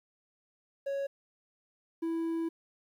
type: tone pair in turn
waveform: triangle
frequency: 554.4 / 329.6 Hz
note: C#5 / E4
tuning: 0 / 0 cents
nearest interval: major sixth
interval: 900 cents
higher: first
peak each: -29 / -28 dBFS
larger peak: second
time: 0.86-1.07 / 2.02-2.49 s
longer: second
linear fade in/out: 10 ms
effects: 11-bit